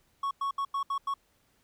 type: tone bursts at uneven times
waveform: triangle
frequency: 1108 Hz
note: C#6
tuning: 1 cent flat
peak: -26 dBFS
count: 6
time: 0.23-0.31 / 0.41-0.51 / 0.58-0.65 / 0.74-0.83 / 0.9-0.98 / 1.07-1.14 s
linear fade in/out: 5 ms
effects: pink hiss -69 dBFS RMS until 1.63 s